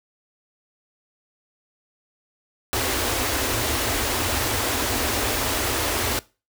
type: band-stop noise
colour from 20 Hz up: pink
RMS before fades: -23 dBFS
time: 2.73-6.19 s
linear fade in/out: 0 ms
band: 120 to 230 Hz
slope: 96 dB/octave
effects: noise-tail reverb RT60 0.3 s tail -21 dB re dry + high-pass 60 Hz 12 dB/octave